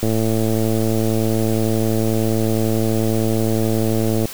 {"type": "click train", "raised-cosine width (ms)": 2, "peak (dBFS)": -7, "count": 470, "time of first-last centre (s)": [0.03, 4.255], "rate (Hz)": 111, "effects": ["white hiss -33 dBFS RMS until 4.33 s"]}